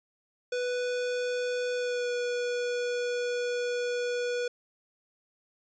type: tone with pitch glide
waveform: square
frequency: 493.9 to 487.1 Hz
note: B4 to B4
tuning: 0 to -24 cents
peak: -29 dBFS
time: 0.52-4.48 s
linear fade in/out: 5 ms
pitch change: -24 cents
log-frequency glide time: 1.75-2.11 s
effects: resampled to 16000 Hz